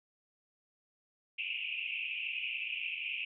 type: band-pass noise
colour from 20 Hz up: white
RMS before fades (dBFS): -38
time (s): 1.38-3.25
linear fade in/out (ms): 5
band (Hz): 2400 to 2800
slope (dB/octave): 96
effects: none